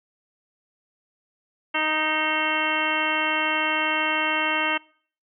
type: harmonic tone with a mistuned harmonic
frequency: 311 Hz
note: D#4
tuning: 1 cent flat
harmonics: 1 / 2 / 3 / 4 / 5 / 6 / 7 / 9 / 10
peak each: -33 / -32 / -29 / -30 / -30 / -32 / -28 / -27 / -32 dBFS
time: 1.74-4.78 s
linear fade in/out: 10 ms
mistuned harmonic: 9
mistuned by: -49 cents
effects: noise-tail reverb RT60 0.5 s tail -24 dB re dry